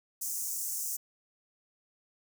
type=high-pass noise; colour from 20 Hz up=pink; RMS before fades=-35 dBFS; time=0.21-0.97 s; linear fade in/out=10 ms; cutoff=6000 Hz; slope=48 dB/octave; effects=none